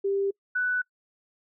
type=tone pair in turn; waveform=sine; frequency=395.3 / 1489.1 Hz; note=G4 / F#6; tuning=+15 / +11 cents; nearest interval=octave + major seventh; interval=2296 cents; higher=second; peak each=-23 dBFS; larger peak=neither; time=0.04-0.31 / 0.55-0.82 s; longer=neither; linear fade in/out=10 ms; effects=noise-tail reverb RT60 0.1 s tail -25 dB re dry